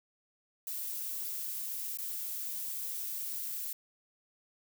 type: noise with dropouts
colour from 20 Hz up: violet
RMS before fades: -38 dBFS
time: 0.67-3.73 s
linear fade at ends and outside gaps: 2 ms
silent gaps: 1.973-1.986 s
effects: none